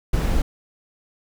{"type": "noise", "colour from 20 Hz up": "brown", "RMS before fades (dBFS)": -19, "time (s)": [0.13, 0.42], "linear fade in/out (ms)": 5, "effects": []}